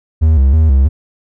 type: tone with vibrato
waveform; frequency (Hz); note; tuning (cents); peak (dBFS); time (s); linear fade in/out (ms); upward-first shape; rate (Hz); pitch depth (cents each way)
triangle; 73; D2; -10; -4; 0.21-0.89; 20; square; 3.1; 140
effects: none